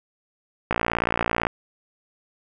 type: click train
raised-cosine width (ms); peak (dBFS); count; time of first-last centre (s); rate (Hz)
0.5; -6; 45; 0.71-1.469; 58
effects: none